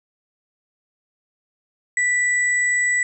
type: tone pair together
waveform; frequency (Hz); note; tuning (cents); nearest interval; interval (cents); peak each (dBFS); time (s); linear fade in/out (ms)
sine; 1968 / 7858; B6 / B8; -7 / -10; 2 octaves; 2397; -17 / -25; 1.97-3.03; 2
effects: none